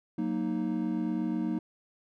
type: chord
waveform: triangle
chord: D# minor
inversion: first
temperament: equal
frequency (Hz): 185 / 233.1 / 311.1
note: F#3 / A#3 / D#4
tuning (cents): 0 / 0 / 0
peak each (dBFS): -32 / -30 / -30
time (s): 0.18-1.59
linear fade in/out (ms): 5
effects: none